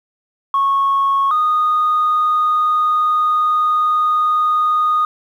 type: tone pair in turn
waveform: sine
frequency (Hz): 1100 / 1234.7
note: C#6 / D#6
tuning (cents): -14 / -14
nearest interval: major second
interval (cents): 200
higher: second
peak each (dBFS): -11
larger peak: neither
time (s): 0.54-1.31 / 1.31-5.05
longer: second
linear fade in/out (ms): 2
effects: tanh soft clip ceiling -9 dBFS + 8-bit